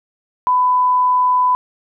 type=tone; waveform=sine; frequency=1000 Hz; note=B5; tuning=21 cents sharp; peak=-11 dBFS; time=0.47-1.55 s; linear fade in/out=0 ms; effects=none